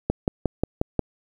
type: click train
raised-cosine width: 2 ms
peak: -7 dBFS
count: 6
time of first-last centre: 0.1-0.993 s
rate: 5.6 Hz
effects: 8-bit